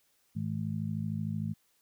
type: harmonic tone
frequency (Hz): 53.2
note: G#1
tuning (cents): +42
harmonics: 2 / 3 / 4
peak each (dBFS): -36 / -35 / -36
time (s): 0.35-1.54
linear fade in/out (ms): 20
effects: white hiss -71 dBFS RMS until 1.81 s